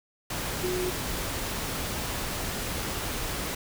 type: tone in noise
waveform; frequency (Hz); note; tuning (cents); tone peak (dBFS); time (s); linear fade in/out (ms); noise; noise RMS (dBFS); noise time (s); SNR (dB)
sine; 363.6; F#4; -30; -28; 0.63-0.9; 5; pink; -32; 0.3-3.55; +1
effects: none